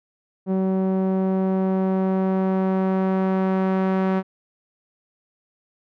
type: tone with low-pass filter sweep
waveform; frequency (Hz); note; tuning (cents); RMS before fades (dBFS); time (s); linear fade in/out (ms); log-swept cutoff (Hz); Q
sawtooth; 189.4; F#3; +41; -21; 0.46-4.23; 50; 560 to 1500; 0.78
effects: none